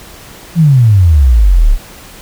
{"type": "exponential sweep", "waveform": "sine", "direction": "down", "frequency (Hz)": [174.61, 32], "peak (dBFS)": -3, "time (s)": [0.55, 1.78], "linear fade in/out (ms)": 50, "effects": ["pink hiss -34 dBFS RMS until 2.21 s"]}